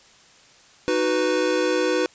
square chord, B major, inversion first, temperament equal, 311.1 / 370 / 493.9 Hz, D#4 / F#4 / B4, 0 / 0 / 0 cents, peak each -26 / -25 / -23 dBFS, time 0.88-2.06 s, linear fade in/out 0 ms, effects white hiss -52 dBFS RMS until 2.14 s + resampled to 16000 Hz

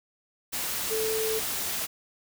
sine tone in noise, 440 Hz, A4, in tune, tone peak -27 dBFS, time 0.9-1.4 s, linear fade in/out 20 ms, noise white, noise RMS -31 dBFS, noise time 0.52-1.87 s, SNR +1 dB, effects none

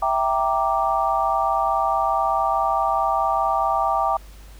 sine chord, E half-diminished seventh, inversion none, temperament equal, 659.3 / 784 / 932.3 / 1174.7 Hz, E5 / G5 / Bb5 / D6, 0 / 0 / 0 / 0 cents, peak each -25 / -22 / -25 / -23 dBFS, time 0.02-4.17 s, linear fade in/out 5 ms, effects added 50 Hz sine -40 dBFS peak until 4.59 s + pink hiss -50 dBFS RMS until 4.59 s

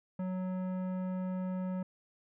sine tone with tanh clipping, 185 Hz, F#3, in tune, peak -35 dBFS, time 0.19-1.83 s, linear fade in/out 5 ms, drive 14 dB, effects none

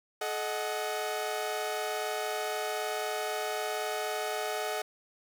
sawtooth chord, D# diminished, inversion second, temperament equal with one note detuned, 429.5 / 622.3 / 740 Hz, A4 / D#5 / F#5, -42 / 0 / 0 cents, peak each -32 dBFS, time 0.21-4.82 s, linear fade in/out 5 ms, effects none

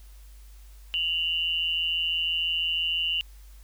sine tone pair together, 2794 / 2960 Hz, F7 / F#7, 0 / 0 cents, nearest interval minor second, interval 100 cents, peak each -27 dBFS, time 0.94-3.21 s, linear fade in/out 0 ms, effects added 50 Hz sine -45 dBFS peak until 3.63 s + white hiss -59 dBFS RMS until 3.63 s

